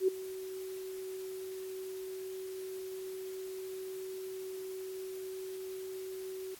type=tone with ADSR envelope; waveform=sine; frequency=377.2 Hz; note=F#4; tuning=33 cents sharp; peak=-22 dBFS; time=0-6.55 s; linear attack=80 ms; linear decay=9 ms; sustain=-17 dB; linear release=7 ms; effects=white hiss -54 dBFS RMS until 6.59 s + AAC 64 kbps